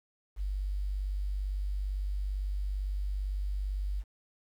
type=tone with quantisation; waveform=sine; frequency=48.88 Hz; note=G1; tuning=4 cents flat; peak=-30 dBFS; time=0.36-4.04 s; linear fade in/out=50 ms; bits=10; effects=none